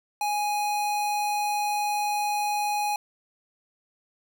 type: tone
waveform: square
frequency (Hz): 830.6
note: G#5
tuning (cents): 0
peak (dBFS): -25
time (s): 0.21-2.96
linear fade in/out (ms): 2
effects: none